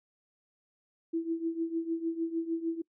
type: tone with tremolo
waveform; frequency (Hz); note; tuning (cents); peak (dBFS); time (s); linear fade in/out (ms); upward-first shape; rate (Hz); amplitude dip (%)
sine; 330; E4; +2; -26; 1.13-2.82; 10; triangle; 6.6; 85
effects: noise-tail reverb RT60 0.1 s tail -24 dB re dry